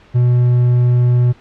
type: tone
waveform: triangle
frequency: 122.7 Hz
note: B2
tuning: 11 cents flat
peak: -7 dBFS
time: 0.14-1.33 s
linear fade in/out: 20 ms
effects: pink hiss -46 dBFS RMS until 1.4 s + low-pass 3000 Hz 12 dB/octave